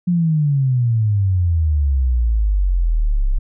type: exponential sweep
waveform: sine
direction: down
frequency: 180 to 31.73 Hz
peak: -13 dBFS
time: 0.07-3.39 s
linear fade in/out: 10 ms
effects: none